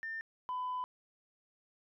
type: tone pair in turn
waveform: sine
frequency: 1800 / 1002.9 Hz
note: A6 / B5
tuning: +39 / +26 cents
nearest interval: minor seventh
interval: 1013 cents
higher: first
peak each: -37 / -33 dBFS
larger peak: second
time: 0.03-0.21 / 0.49-0.84 s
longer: second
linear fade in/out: 0 ms
effects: tanh soft clip ceiling -32 dBFS